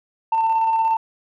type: tone with tremolo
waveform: sine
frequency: 897 Hz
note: A5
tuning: 33 cents sharp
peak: -13 dBFS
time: 0.32-0.97 s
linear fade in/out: 5 ms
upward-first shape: square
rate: 17 Hz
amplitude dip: 30%
effects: tanh soft clip ceiling -13 dBFS